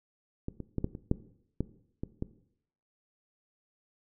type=clicks; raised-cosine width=3 ms; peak=-21 / -25 / -17 / -16 / -27 / -12 / -16 / -21 / -19 dBFS; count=9; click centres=0.484 / 0.603 / 0.783 / 0.844 / 0.951 / 1.114 / 1.606 / 2.035 / 2.224 s; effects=noise-tail reverb RT60 0.7 s tail -17 dB re dry